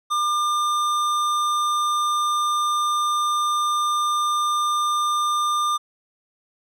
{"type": "tone with hard clipping", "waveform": "sine", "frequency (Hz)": 1200, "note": "D6", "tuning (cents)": 37, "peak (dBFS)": -21, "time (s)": [0.1, 5.78], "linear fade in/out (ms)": 20, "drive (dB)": 14, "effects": []}